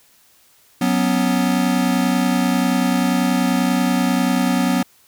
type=chord; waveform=square; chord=F# suspended fourth; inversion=none; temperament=equal; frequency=185 / 246.9 / 277.2 Hz; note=F#3 / B3 / C#4; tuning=0 / 0 / 0 cents; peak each=-21 / -19 / -23 dBFS; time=0.81-4.83 s; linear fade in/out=5 ms; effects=white hiss -54 dBFS RMS until 5.07 s